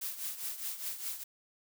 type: noise with tremolo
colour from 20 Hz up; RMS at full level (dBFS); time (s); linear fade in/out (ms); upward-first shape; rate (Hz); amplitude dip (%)
blue; -36; 0.01-1.24; 10; triangle; 4.9; 75
effects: none